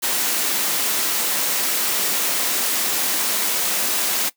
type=high-pass noise; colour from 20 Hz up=white; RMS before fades=-21 dBFS; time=0.02-4.3 s; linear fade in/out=20 ms; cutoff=180 Hz; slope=24 dB/octave; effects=noise-tail reverb RT60 0.1 s tail -19 dB re dry